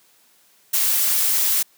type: noise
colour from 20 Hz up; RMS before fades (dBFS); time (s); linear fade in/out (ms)
blue; -19; 0.73-1.63; 10
effects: white hiss -57 dBFS RMS until 1.77 s + high-pass 150 Hz 12 dB/octave